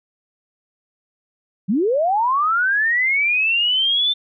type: linear sweep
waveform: sine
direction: up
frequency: 168.2 to 3568 Hz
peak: -15 dBFS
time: 1.68-4.14 s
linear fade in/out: 20 ms
effects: none